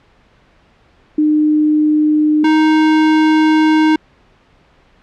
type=tone pair in turn; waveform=sine / square; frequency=303.9 / 311.9 Hz; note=D#4 / D#4; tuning=-41 / +4 cents; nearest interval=unison; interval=45 cents; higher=second; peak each=-9 dBFS; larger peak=neither; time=1.18-2.44 / 2.44-3.96 s; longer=second; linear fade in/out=5 ms; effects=pink hiss -51 dBFS RMS until 5.02 s + low-pass 3000 Hz 12 dB/octave